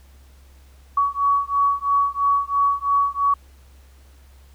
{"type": "beating tone pair", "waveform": "sine", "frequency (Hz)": [1126, 1129], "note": ["C#6", "C#6"], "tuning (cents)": [27, 31], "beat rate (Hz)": 3, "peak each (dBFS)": -20, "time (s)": [0.97, 3.34], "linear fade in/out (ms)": 5, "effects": ["added 67 Hz sine -46 dBFS peak until 4.54 s", "pink hiss -57 dBFS RMS until 4.54 s"]}